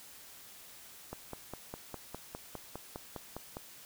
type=click train; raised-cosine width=1 ms; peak=-26 dBFS; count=13; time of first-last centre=1.13-3.569 s; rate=4.92 Hz; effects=white hiss -53 dBFS RMS until 3.85 s